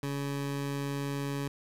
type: tone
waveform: 20% pulse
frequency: 140.7 Hz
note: C#3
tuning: 26 cents sharp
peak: -27 dBFS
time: 0.03-1.48 s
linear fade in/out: 2 ms
effects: resampled to 32000 Hz + 9-bit